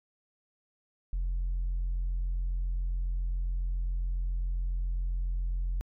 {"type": "tone", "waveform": "sine", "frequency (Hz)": 43.65, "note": "F1", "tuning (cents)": 0, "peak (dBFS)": -26, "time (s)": [1.13, 5.81], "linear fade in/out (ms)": 0, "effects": ["tanh soft clip ceiling -26 dBFS"]}